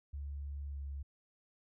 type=tone with pitch glide; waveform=sine; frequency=71 to 69.9 Hz; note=C#2 to C#2; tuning=+42 to +15 cents; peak=-39 dBFS; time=0.13-1.03 s; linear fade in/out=10 ms; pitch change=-27 cents; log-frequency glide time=0.7-0.77 s; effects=none